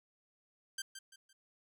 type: tone with echo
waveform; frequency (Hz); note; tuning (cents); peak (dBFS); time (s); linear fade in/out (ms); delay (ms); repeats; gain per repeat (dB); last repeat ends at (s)
10% pulse; 1568; G6; 0; -29; 0.78-0.82; 5; 170; 3; -9; 1.33
effects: none